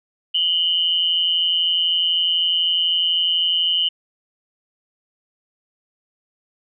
sine tone pair together, 2900 / 3072 Hz, F#7 / G7, -35 / -36 cents, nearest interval minor second, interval 99 cents, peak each -19 dBFS, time 0.34-3.89 s, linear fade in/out 10 ms, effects none

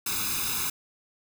white noise with comb filter, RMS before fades -29 dBFS, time 0.06-0.7 s, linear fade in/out 5 ms, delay 0.79 ms, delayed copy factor +0.95, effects none

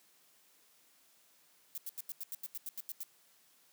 violet noise bursts, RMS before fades -41 dBFS, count 12, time 1.75-3.032 s, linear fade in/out 0 ms, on 28 ms, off 86 ms, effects white hiss -67 dBFS RMS until 3.72 s + high-pass 150 Hz 12 dB/octave

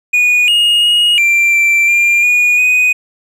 triangle tone with pitch steps, 2459 / 2860 / 2878 / 2361 / 2348 / 2390 / 2450 / 2491 Hz, D#7 / F7 / F#7 / D7 / D7 / D7 / D#7 / D#7, -21 / +41 / -49 / +9 / -1 / +30 / -27 / +1 cents, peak -6 dBFS, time 0.13-2.93 s, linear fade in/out 10 ms, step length 350 ms, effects none

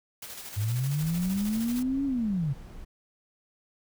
white noise with tremolo, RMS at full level -40 dBFS, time 0.22-1.83 s, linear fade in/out 5 ms, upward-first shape square, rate 13 Hz, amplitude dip 40%
sine linear two-way sweep, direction up then down, 98 to 281 to 129.6 Hz, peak -25 dBFS, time 0.56-2.54 s, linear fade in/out 20 ms, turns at 2.05 s
brown noise, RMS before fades -44 dBFS, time 1-2.85 s, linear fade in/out 10 ms
effects none

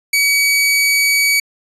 sawtooth tone, 2270 Hz, C#7, 41 cents sharp, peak -8 dBFS, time 0.13-1.4 s, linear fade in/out 5 ms, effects resampled to 32000 Hz

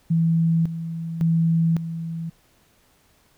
sine tone with tremolo, 164.81 Hz, E3, in tune, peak -16 dBFS, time 0.1-2.3 s, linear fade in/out 10 ms, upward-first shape square, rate 0.9 Hz, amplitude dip 70%, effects pink hiss -60 dBFS RMS until 3.37 s

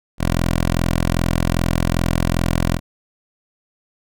10% pulse tone, 42.53 Hz, F1, 45 cents flat, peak -8 dBFS, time 0.18-2.8 s, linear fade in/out 50 ms, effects none

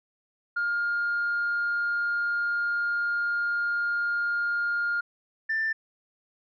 sine tone pair in turn, 1412 / 1779 Hz, F6 / A6, +19 / +19 cents, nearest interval major third, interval 400 cents, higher second, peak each -23 dBFS, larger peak neither, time 0.56-5.01 / 5.49-5.73 s, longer first, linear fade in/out 10 ms, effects tanh soft clip ceiling -21 dBFS

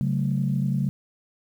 sine chord, F# minor, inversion second, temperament equal with one note detuned, 138.59 / 187.58 / 220 Hz, C#3 / F#3 / A3, 0 / +24 / 0 cents, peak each -23 / -26 / -29 dBFS, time 0.01-0.89 s, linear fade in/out 0 ms, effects tanh soft clip ceiling -12 dBFS + 9-bit

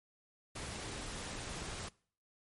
pink noise, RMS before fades -43 dBFS, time 0.55-1.89 s, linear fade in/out 10 ms, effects noise-tail reverb RT60 0.5 s tail -23 dB re dry + MP3 48 kbps

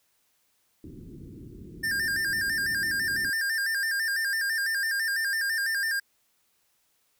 white low-pass noise, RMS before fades -44 dBFS, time 0.84-3.3 s, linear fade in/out 2 ms, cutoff 360 Hz, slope 48 dB/octave
square tone with vibrato, 1700 Hz, G#6, 40 cents sharp, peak -26 dBFS, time 1.83-6 s, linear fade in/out 10 ms, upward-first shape square, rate 6 Hz, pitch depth 95 cents each way
effects white hiss -70 dBFS RMS until 7.19 s

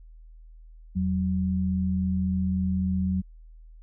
sine tone pair together, 83.3 / 187 Hz, E2 / F#3, +19 / +19 cents, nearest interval octave + major second, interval 1400 cents, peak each -28 / -24 dBFS, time 0.95-3.22 s, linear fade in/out 20 ms, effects added 40 Hz sine -45 dBFS peak until 3.82 s

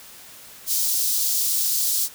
white high-pass noise, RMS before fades -22 dBFS, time 0.66-2.09 s, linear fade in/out 50 ms, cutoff 4200 Hz, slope 24 dB/octave, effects white hiss -44 dBFS RMS until 2.14 s

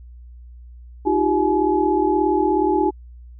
sine tone cluster, 312.3 / 354.3 / 391.2 / 849 Hz, D#4 / F4 / G4 / G#5, +7 / +25 / -4 / +38 cents, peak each -21 dBFS, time 1.05-2.91 s, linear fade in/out 20 ms, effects added 60 Hz sine -38 dBFS peak until 3.39 s

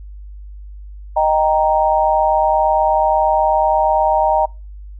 sine chord, Eb major, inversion none, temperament equal, 622.3 / 784 / 932.3 Hz, Eb5 / G5 / Bb5, 0 / 0 / 0 cents, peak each -16 dBFS, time 1.16-4.46 s, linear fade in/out 10 ms, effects noise-tail reverb RT60 0.3 s tail -26 dB re dry + added 50 Hz sine -31 dBFS peak until 4.99 s

